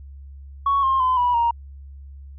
sine tone with pitch steps, 1112 / 1065.5 / 1020.9 / 978.2 / 937.2 Hz, C#6 / C6 / C6 / B5 / A#5, +5 / +31 / -43 / -17 / +9 cents, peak -15 dBFS, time 0.66-1.51 s, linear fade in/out 5 ms, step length 170 ms, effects tanh soft clip ceiling -12 dBFS + added 69 Hz sine -37 dBFS peak until 2.38 s

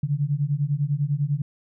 sine beating tone pair, 139.3 / 149.3 Hz, C#3 / D3, +9 / +29 cents, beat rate 10 Hz, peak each -24 dBFS, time 0.03-1.42 s, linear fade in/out 5 ms, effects none

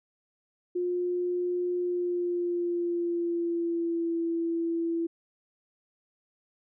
sine tone with pitch glide, 356 to 334.1 Hz, F4 to E4, +33 to +23 cents, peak -26 dBFS, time 0.75-5.07 s, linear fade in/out 10 ms, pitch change -110 cents, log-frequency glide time 1.77-4.18 s, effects none

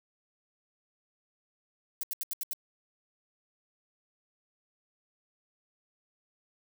violet noise bursts, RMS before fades -34 dBFS, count 6, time 2.01-2.532 s, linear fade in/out 0 ms, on 22 ms, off 78 ms, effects none

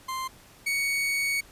40% pulse tone pair in turn, 1046.5 / 2231 Hz, C6 / C#7, 0 / +11 cents, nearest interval octave + minor second, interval 1311 cents, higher second, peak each -29 / -24 dBFS, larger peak second, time 0.08-0.28 / 0.66-1.41 s, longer second, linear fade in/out 10 ms, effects pink hiss -53 dBFS RMS until 1.51 s + resampled to 32000 Hz

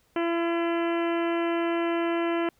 harmonic tone, 337.8 Hz, E4, 42 cents sharp, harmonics 1 / 2 / 3 / 4 / 5 / 6 / 7 / 8 / 9, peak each -25 / -31 / -35 / -37 / -39 / -41 / -42 / -43 / -44 dBFS, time 0.16-2.49 s, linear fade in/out 2 ms, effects pink hiss -66 dBFS RMS until 2.59 s

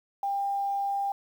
sine tone with quantisation, 797 Hz, G5, 28 cents sharp, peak -26 dBFS, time 0.23-1.12 s, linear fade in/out 2 ms, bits 9, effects none

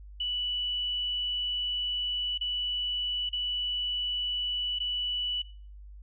sine tone with dropouts, 2960 Hz, F#7, in tune, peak -28 dBFS, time 0.2-5.42 s, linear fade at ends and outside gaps 5 ms, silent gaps 2.378-2.41 / 3.292-3.329 / 4.788-4.801 s, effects noise-tail reverb RT60 0.4 s tail -18 dB re dry + added 50 Hz sine -44 dBFS peak until 6.02 s

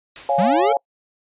white noise with exponential decay, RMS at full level -33 dBFS, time 0.16-0.76 s, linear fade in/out 1 ms, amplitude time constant 130 ms
sine chord, Db major, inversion none, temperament equal, 554.4 / 698.5 / 830.6 Hz, Db5 / F5 / Ab5, 0 / 0 / 0 cents, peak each -20 dBFS, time 0.29-0.77 s, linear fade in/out 2 ms
square linear sweep, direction up, 160 to 466.2 Hz, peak -19 dBFS, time 0.38-0.73 s, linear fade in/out 10 ms
effects noise-tail reverb RT60 0.1 s tail -26 dB re dry + resampled to 8000 Hz

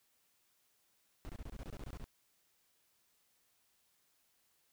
brown noise bursts, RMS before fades -45 dBFS, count 12, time 1.25-2.041 s, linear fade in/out 0 ms, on 43 ms, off 25 ms, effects white hiss -75 dBFS RMS until 4.72 s

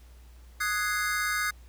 square chord, Ab dominant seventh, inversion second, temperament equal, 1244.5 / 1480 / 1661.2 / 2093 Hz, Eb6 / Gb6 / Ab6 / C7, 0 / 0 / 0 / 0 cents, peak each -33 dBFS, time 0.6-1.51 s, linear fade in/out 10 ms, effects added 60 Hz sine -48 dBFS peak until 1.68 s + pink hiss -61 dBFS RMS until 1.68 s

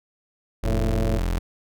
35% pulse tone, 43.13 Hz, F1, 21 cents flat, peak -20 dBFS, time 0.63-1.39 s, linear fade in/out 10 ms
harmonic tone, 111.7 Hz, A2, 27 cents sharp, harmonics 1 / 2 / 3 / 4 / 5 / 6, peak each -27 / -30 / -32 / -33 / -34 / -35 dBFS, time 0.63-1.21 s, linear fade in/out 50 ms
effects none

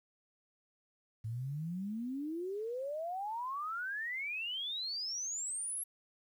sine exponential sweep, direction up, 107.1 to 11370 Hz, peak -36 dBFS, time 1.24-5.84 s, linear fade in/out 10 ms, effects 11-bit

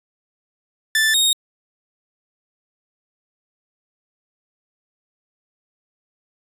sawtooth tone pair in turn, 1760 / 3729 Hz, A6 / A#7, 0 / 0 cents, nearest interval octave + minor second, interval 1300 cents, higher second, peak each -11 dBFS, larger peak neither, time 0.95-1.14 / 1.14-1.33 s, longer neither, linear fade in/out 2 ms, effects resampled to 32000 Hz

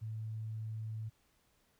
sine tone, 110 Hz, A2, in tune, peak -38 dBFS, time 0.01-1.1 s, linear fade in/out 20 ms, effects pink hiss -73 dBFS RMS until 1.79 s

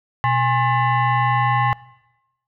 sine tone with frequency modulation, 123.47 Hz, B2, in tune, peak -15 dBFS, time 0.24-1.73 s, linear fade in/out 0 ms, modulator 945 Hz, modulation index 1.5, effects noise-tail reverb RT60 1.0 s tail -22 dB re dry

